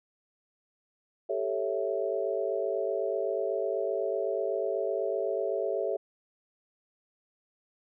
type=chord; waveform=sine; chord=A dominant seventh; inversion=third; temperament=equal; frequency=392 / 440 / 554.4 / 659.3 Hz; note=G4 / A4 / C#5 / E5; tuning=0 / 0 / 0 / 0 cents; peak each=-33 dBFS; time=1.29-5.97 s; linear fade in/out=10 ms; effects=none